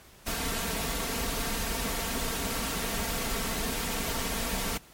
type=noise with comb filter; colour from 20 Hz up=pink; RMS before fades=-31 dBFS; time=0.26-4.78 s; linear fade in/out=10 ms; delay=4.4 ms; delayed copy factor=+0.6; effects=pink hiss -54 dBFS RMS until 4.93 s + MP3 64 kbps